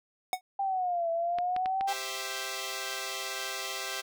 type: tone with exponential decay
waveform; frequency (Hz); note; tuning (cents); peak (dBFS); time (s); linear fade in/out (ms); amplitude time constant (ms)
square; 740; F#5; 0; -24; 0.33-0.41; 1; 16
type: exponential two-way sweep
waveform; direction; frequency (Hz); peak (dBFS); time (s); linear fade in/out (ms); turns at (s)
sine; down then up; 796 to 663 to 796; -27; 0.59-1.93; 5; 1.1
type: clicks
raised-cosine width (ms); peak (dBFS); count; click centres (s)
0.3; -21; 4; 1.386 / 1.564 / 1.659 / 1.81
type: chord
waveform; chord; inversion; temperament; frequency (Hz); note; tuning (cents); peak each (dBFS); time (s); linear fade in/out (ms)
5% pulse; C major; second; equal; 392 / 523.3 / 659.3; G4 / C5 / E5; 0 / 0 / 0; -27; 1.87-4.02; 20
effects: none